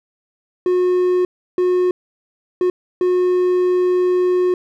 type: tone bursts at uneven times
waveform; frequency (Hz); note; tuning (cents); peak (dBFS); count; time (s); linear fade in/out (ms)
triangle; 362.4; F#4; -36; -11; 4; 0.66-1.25 / 1.58-1.91 / 2.61-2.7 / 3.01-4.54; 2
effects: none